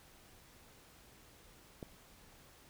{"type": "click", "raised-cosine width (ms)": 2, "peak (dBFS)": -30, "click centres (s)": 1.828, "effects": ["pink hiss -61 dBFS RMS until 2.69 s"]}